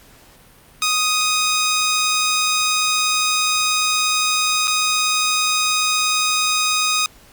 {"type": "tone with dropouts", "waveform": "10% pulse", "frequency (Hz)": 1249, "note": "D#6", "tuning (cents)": 6, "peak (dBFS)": -8, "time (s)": [0.82, 7.06], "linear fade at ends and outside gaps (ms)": 1, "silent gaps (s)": [4.673, 4.678], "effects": ["pink hiss -48 dBFS RMS until 7.32 s", "Opus 48 kbps"]}